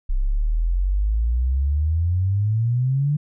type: exponential sweep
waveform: sine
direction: up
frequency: 31.62 to 150.4 Hz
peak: -17 dBFS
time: 0.09-3.17 s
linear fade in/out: 10 ms
effects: none